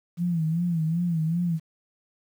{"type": "tone with vibrato", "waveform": "sine", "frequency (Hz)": 166.7, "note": "E3", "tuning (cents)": 20, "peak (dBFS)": -22, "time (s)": [0.17, 1.6], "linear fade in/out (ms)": 50, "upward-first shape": "sine", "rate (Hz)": 2.6, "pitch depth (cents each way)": 100, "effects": ["9-bit"]}